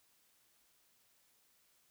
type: silence
effects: white hiss -72 dBFS RMS until 1.9 s